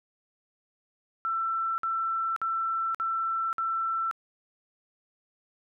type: tone bursts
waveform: sine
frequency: 1338 Hz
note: E6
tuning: 25 cents sharp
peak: -26 dBFS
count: 5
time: 1.25-4.112 s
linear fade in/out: 0 ms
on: 530 ms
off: 53 ms
effects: none